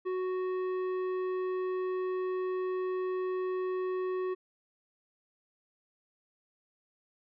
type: tone with tanh clipping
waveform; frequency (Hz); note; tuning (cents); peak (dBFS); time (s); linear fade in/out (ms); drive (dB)
sine; 370; F#4; 0; -32; 0.05-4.35; 20; 11
effects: none